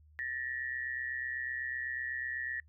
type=tone pair together; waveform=sine; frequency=1769 / 1897 Hz; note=A6 / A#6; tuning=+9 / +30 cents; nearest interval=minor second; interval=121 cents; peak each=-38 / -38 dBFS; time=0.19-2.6 s; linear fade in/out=0 ms; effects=noise-tail reverb RT60 0.1 s tail -25 dB re dry + added 76 Hz sine -58 dBFS peak until 2.68 s